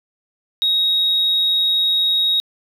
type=tone; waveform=sine; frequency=3778 Hz; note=A#7; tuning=22 cents sharp; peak=-13 dBFS; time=0.62-2.4 s; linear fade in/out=0 ms; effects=tanh soft clip ceiling -10 dBFS + 9-bit